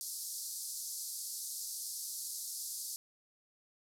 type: band-pass noise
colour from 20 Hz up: white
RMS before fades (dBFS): -42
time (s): 0.01-2.96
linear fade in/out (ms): 0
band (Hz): 4400 to 13000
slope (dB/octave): 48
effects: none